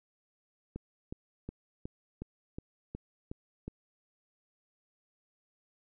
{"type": "click train", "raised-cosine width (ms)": 3, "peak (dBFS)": -26, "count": 9, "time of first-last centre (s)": [0.76, 3.68], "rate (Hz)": 2.74, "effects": []}